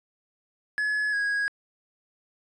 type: tone pair in turn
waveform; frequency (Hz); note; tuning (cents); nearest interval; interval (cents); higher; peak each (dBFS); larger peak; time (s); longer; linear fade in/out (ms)
triangle; 1700 / 1651.6; G#6 / G#6; +40 / -10; minor second; 50; first; -22; neither; 0.78-1.13 / 1.13-1.48; neither; 0
effects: resampled to 22050 Hz